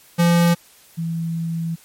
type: tone pair in turn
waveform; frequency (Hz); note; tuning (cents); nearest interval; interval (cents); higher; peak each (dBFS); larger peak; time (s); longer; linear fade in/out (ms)
square / sine; 171.4 / 165.42; F3 / E3; -32 / +6; minor second; 62; first; -13 / -21; first; 0.18-0.55 / 0.97-1.76; second; 20
effects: white hiss -50 dBFS RMS until 1.84 s + MP3 64 kbps